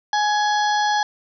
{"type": "harmonic tone with a mistuned harmonic", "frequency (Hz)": 837, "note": "G#5", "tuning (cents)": 13, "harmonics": [1, 2, 4, 5, 6, 7], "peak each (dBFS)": [-18, -24, -30, -32, -34, -35], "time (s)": [0.13, 1.03], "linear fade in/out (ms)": 2, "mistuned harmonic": 5, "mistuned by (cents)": 33, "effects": []}